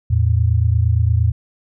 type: tone pair together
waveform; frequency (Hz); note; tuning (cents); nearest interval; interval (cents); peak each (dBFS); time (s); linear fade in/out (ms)
sine; 83.25 / 111.9; E2 / A2; +18 / +30; perfect fourth; 512; -15; 0.1-1.32; 10
effects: none